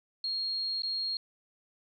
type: tone with dropouts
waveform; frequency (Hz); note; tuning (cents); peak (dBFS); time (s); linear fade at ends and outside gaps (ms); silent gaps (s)
sine; 4260; C8; +30; -30; 0.24-1.17; 2; 0.821-0.833
effects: none